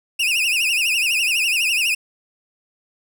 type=tone with vibrato; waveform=40% pulse; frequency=2637 Hz; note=E7; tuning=in tune; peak=-16 dBFS; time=0.19-1.95 s; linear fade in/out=10 ms; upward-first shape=triangle; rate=12 Hz; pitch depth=170 cents each way; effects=none